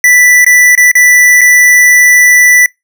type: tone with dropouts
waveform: square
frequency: 1975.5 Hz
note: B6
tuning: in tune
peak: -3 dBFS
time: 0.04-2.66 s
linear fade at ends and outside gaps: 2 ms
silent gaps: 0.446-0.464 / 0.752-0.776 / 0.915-0.953 / 1.41-1.414 s
effects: noise-tail reverb RT60 0.2 s tail -26 dB re dry